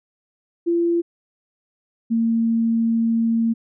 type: tone pair in turn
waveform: sine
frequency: 341.1 / 228.4 Hz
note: F4 / A#3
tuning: -41 / -35 cents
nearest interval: perfect fifth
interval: 694 cents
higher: first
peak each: -16 dBFS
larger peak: neither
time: 0.66-1.02 / 2.1-3.54 s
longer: second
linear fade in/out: 20 ms
effects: none